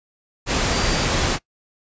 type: tone in noise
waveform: sine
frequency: 4699 Hz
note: D8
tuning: in tune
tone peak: -31 dBFS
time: 0.69-1.08 s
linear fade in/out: 50 ms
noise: pink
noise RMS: -20 dBFS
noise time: 0.46-1.39 s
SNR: -14 dB
effects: noise-tail reverb RT60 0.1 s tail -22 dB re dry + resampled to 16000 Hz